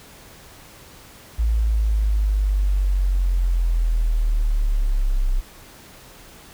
sine linear sweep, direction down, 56.3 to 31.72 Hz, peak -16 dBFS, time 1.38-5.41 s, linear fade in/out 20 ms, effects pink hiss -45 dBFS RMS until 6.53 s

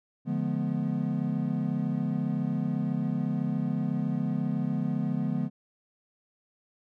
triangle chord, D diminished seventh, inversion none, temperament equal with one note detuned, 146.83 / 174.61 / 212.8 / 246.9 Hz, D3 / F3 / Ab3 / Cb4, 0 / 0 / +42 / 0 cents, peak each -30 dBFS, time 0.25-5.5 s, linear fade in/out 50 ms, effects none

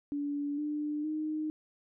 sine tone with pitch steps, 287.9 / 298.1 / 308.6 Hz, D4 / D4 / D#4, -34 / +26 / -14 cents, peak -31 dBFS, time 0.12-1.5 s, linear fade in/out 0 ms, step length 460 ms, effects none

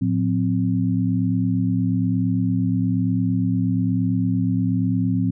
sine tone cluster, 111.7 / 180.3 / 261.4 Hz, A2 / F#3 / C4, +27 / -45 / -1 cents, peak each -22 dBFS, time 0.01-5.31 s, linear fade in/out 10 ms, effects none

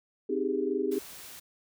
sine chord, Ab major seventh, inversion first, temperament equal, 261.6 / 311.1 / 392 / 415.3 Hz, C4 / Eb4 / G4 / Ab4, 0 / 0 / 0 / 0 cents, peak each -34 / -34 / -30 / -32 dBFS, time 0.29-0.99 s, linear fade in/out 10 ms
white noise, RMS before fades -46 dBFS, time 0.91-1.4 s, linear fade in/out 10 ms
effects none

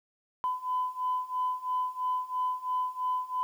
sine beating tone pair, 1006 / 1009 Hz, B5 / B5, +32 / +37 cents, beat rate 3 Hz, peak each -32 / -30 dBFS, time 0.44-3.43 s, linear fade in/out 0 ms, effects tanh soft clip ceiling -21 dBFS + 10-bit

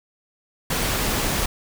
pink noise, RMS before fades -23 dBFS, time 0.7-1.46 s, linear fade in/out 5 ms, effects none

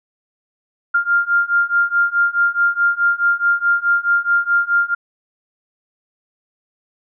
sine beating tone pair, 1396.9 / 1401.6 Hz, F6 / F6, 0 / +6 cents, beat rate 4.7 Hz, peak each -17 / -16 dBFS, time 0.94-4.95 s, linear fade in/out 10 ms, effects none

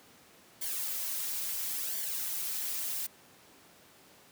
blue noise with flanger, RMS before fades -35 dBFS, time 0.61-3.07 s, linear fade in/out 10 ms, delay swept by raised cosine 0.75 to 4.55 ms, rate 0.73 Hz, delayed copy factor -0.7, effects pink hiss -58 dBFS RMS until 4.31 s + high-pass 150 Hz 12 dB/octave

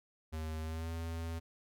square tone with pitch glide, 79 to 82.59 Hz, D#2 to E2, +27 to +4 cents, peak -38 dBFS, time 0.32-1.4 s, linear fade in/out 20 ms, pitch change +77 cents, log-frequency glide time 0.61-0.92 s, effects none

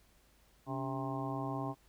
harmonic tone with a mistuned harmonic, 132.4 Hz, C3, 21 cents sharp, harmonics 1 / 2 / 3 / 4 / 5 / 6 / 7 / 8, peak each -40 / -40 / -46 / -53 / -44 / -44 / -47 / -44 dBFS, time 0.66-1.75 s, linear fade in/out 50 ms, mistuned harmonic 2, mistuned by +100 cents, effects added 50 Hz sine -68 dBFS peak until 1.88 s + pink hiss -68 dBFS RMS until 1.88 s

